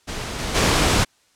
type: noise with level steps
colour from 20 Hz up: pink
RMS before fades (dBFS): -29 / -26 / -17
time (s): 0.07-1.05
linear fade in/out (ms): 20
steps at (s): 0.38 / 0.54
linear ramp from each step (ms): 20
effects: white hiss -60 dBFS RMS until 1.35 s + low-pass 8000 Hz 12 dB/octave